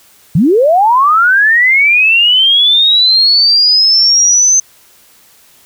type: linear sweep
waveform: sine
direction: up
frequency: 133.7 to 6240 Hz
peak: -5 dBFS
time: 0.35-4.6 s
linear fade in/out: 5 ms
effects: white hiss -45 dBFS RMS until 5.65 s